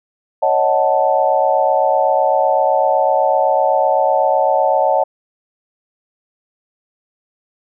sine chord, D# half-diminished seventh, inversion third, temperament equal, 554.4 / 622.3 / 740 / 880 Hz, C#5 / D#5 / F#5 / A5, 0 / 0 / 0 / 0 cents, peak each -17 dBFS, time 0.42-5.04 s, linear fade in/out 10 ms, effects none

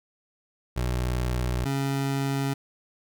25% pulse tone pair in turn, 61.6 / 137.49 Hz, B1 / C#3, -4 / -14 cents, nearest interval octave + major second, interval 1390 cents, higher second, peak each -21 dBFS, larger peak neither, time 0.76-1.65 / 1.65-2.54 s, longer neither, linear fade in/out 10 ms, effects none

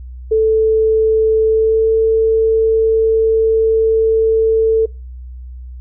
sine tone with pitch glide, 440 to 445.1 Hz, A4 to A4, 0 to +20 cents, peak -9 dBFS, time 0.31-4.86 s, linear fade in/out 10 ms, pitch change +20 cents, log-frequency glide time 1.46-1.92 s, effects noise-tail reverb RT60 0.3 s tail -24 dB re dry + added 62 Hz sine -28 dBFS peak until 5.8 s

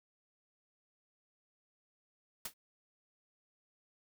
white noise with exponential decay, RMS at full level -35 dBFS, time 2.45-2.54 s, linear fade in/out 5 ms, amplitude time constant 19 ms, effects none

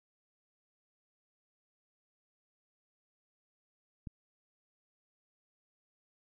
click, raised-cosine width 5 ms, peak -29 dBFS, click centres 4.072 s, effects none

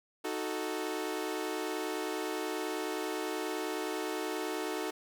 sawtooth chord, D# diminished, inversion none, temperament equal, 311.1 / 370 / 440 Hz, D#4 / F#4 / A4, 0 / 0 / 0 cents, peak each -34 dBFS, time 0.24-4.91 s, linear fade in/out 10 ms, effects none

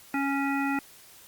harmonic tone, 277.2 Hz, C#4, in tune, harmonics 1 / 3 / 5 / 7 / 9, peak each -27 / -32 / -34 / -35 / -37 dBFS, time 0.14-0.79 s, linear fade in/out 2 ms, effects white hiss -52 dBFS RMS until 1.27 s + Opus 48 kbps

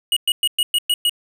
square tone bursts, 2900 Hz, F#7, 35 cents flat, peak -15 dBFS, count 7, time 0.12-1.095 s, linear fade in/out 2 ms, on 45 ms, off 110 ms, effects none

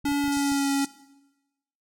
clicks, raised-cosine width 5 ms, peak -31 dBFS, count 7, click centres 0.045 / 0.087 / 0.118 / 0.241 / 0.28 / 0.371 / 0.519 s
square tone with pitch glide, 285.2 to 277.4 Hz, C#4 to C#4, +49 to +1 cents, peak -23 dBFS, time 0.05-0.85 s, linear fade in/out 5 ms, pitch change -48 cents, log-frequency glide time 0.2-0.71 s
pink band-pass noise, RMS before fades -37 dBFS, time 0.32-0.86 s, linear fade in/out 2 ms, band 4400 to 10000 Hz, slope 48 dB/octave
effects noise-tail reverb RT60 1.0 s tail -18 dB re dry

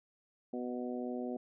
harmonic tone with a mistuned harmonic, 123.9 Hz, B2, 6 cents sharp, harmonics 2 / 3 / 4 / 5 / 6, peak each -38 / -42 / -44 / -46 / -48 dBFS, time 0.53-1.37 s, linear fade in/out 5 ms, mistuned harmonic 6, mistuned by -18 cents, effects none

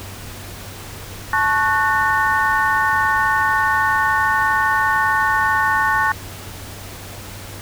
sine tone cluster, 872 / 1105 / 1481 / 1814 Hz, A5 / C#6 / F#6 / A#6, -16 / -6 / +1 / -48 cents, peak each -20 dBFS, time 1.33-6.12 s, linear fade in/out 2 ms, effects added 97 Hz sine -36 dBFS peak until 7.61 s + pink hiss -35 dBFS RMS until 7.61 s

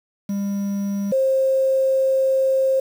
triangle / sine tone pair in turn, 200.1 / 531.1 Hz, G3 / C5, +36 / +26 cents, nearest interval octave + perfect fourth, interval 1690 cents, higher second, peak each -19 / -15 dBFS, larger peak second, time 0.29-1.12 / 1.12-2.8 s, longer second, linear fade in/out 5 ms, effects 7-bit

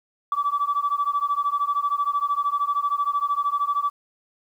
sine beating tone pair, 1147 / 1160 Hz, D6 / D6, -41 / -22 cents, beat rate 13 Hz, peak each -23 dBFS, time 0.32-3.9 s, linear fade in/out 2 ms, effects tanh soft clip ceiling -14 dBFS + 9-bit

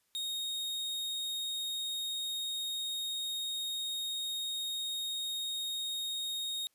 40% pulse tone, 3729 Hz, A#7, in tune, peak -33 dBFS, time 0.15-6.67 s, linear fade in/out 0 ms, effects white hiss -75 dBFS RMS until 6.74 s + resampled to 32000 Hz

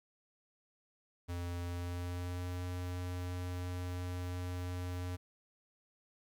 square tone with pitch glide, 87.31 to 89.71 Hz, F2 to F2, 0 to +47 cents, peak -38 dBFS, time 1.28-5.17 s, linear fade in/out 20 ms, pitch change +47 cents, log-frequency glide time 1.64-2.53 s, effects 12-bit

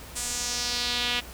sawtooth tone with band-pass filter sweep, 243 Hz, B3, 28 cents flat, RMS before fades -29 dBFS, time 0.15-1.21 s, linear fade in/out 20 ms, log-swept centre 8500 to 3000 Hz, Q 2.4, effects added 60 Hz sine -44 dBFS peak until 1.33 s + pink hiss -44 dBFS RMS until 1.33 s

